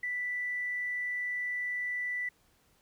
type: tone with tanh clipping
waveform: triangle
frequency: 1975.5 Hz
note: B6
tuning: in tune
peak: -31 dBFS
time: 0.03-2.29 s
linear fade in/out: 5 ms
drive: 2 dB
effects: pink hiss -68 dBFS RMS until 2.81 s